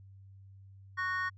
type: chord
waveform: triangle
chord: F# major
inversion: second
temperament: just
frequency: 1110 / 1480 / 1850 Hz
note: C#6 / F#6 / A#6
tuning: +2 / 0 / -14 cents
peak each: -34 / -36 / -32 dBFS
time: 0.97-1.3 s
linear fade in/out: 20 ms
effects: added 97 Hz sine -51 dBFS peak until 1.37 s + resampled to 16000 Hz